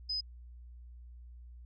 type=tone; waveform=sine; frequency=5030 Hz; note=D#8; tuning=18 cents sharp; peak=-32 dBFS; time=0.09-0.21 s; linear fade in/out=10 ms; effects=added 60 Hz sine -48 dBFS peak until 1.65 s